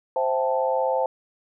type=chord; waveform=sine; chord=A minor seventh; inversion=first; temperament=equal; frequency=523.3 / 659.3 / 784 / 880 Hz; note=C5 / E5 / G5 / A5; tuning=0 / 0 / 0 / 0 cents; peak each=-23 / -28 / -29 / -26 dBFS; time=0.16-1.06 s; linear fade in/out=2 ms; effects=none